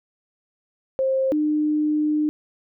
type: tone pair in turn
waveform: sine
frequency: 530 / 302.5 Hz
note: C5 / D#4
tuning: +22 / -49 cents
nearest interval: minor seventh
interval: 971 cents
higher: first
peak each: -18 dBFS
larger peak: neither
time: 0.99-1.32 / 1.32-2.29 s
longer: second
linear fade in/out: 0 ms
effects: none